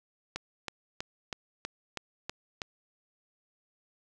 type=click train; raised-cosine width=0.2 ms; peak=-17 dBFS; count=8; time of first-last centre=0.36-2.618 s; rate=3.1 Hz; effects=none